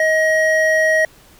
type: tone pair together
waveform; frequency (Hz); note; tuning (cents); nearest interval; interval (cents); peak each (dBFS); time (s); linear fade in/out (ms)
triangle; 630.9 / 1893; D#5 / A#6; +24 / +26; octave + perfect fifth; 1902; -13; 0-1.05; 2
effects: pink hiss -48 dBFS RMS until 1.39 s